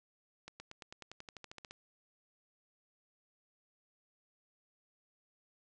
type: accelerating click train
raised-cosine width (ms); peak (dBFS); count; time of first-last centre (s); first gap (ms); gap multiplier
0.2; -30; 15; 0.48-1.71; 120; 0.95
effects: resampled to 22050 Hz